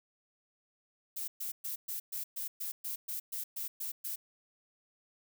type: noise bursts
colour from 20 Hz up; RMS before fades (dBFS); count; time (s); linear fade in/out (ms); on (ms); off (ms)
violet; -38; 13; 1.16-4.16; 10; 120; 120
effects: none